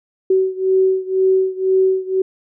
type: beating tone pair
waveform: sine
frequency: 377.6 / 379.6 Hz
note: F#4 / F#4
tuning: +35 / +44 cents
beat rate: 2 Hz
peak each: -15 / -17 dBFS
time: 0.3-2.22 s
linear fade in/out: 5 ms
effects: none